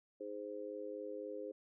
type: harmonic tone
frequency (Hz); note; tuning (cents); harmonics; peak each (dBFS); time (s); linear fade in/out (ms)
103.83; G#2; 0; 3 / 4 / 5; -49 / -46 / -45; 0.2-1.52; 10
effects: none